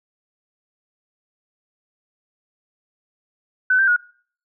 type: tone with pitch steps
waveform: sine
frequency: 1510 / 1569 / 1449 Hz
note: F#6 / G6 / F#6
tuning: +35 / +1 / -37 cents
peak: -13 dBFS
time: 3.7-3.964 s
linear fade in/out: 5 ms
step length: 88 ms
effects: noise-tail reverb RT60 0.5 s tail -24 dB re dry